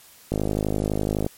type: click train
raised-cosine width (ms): 2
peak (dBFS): -10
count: 50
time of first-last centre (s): 0.32-1.264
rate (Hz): 51.9
effects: white hiss -50 dBFS RMS until 1.37 s + MP3 64 kbps